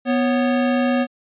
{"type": "tone pair together", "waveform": "square", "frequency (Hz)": [246.9, 550.1], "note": ["B3", "C#5"], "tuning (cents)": [0, -13], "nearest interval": "octave + major second", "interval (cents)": 1387, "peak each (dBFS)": [-18, -23], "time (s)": [0.05, 1.07], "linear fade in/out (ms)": 50, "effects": ["resampled to 8000 Hz"]}